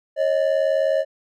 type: ring-modulated tone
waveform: triangle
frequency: 587.3 Hz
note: D5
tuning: in tune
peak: -12 dBFS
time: 0.16-1.05 s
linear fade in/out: 50 ms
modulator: 39.9 Hz
effects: none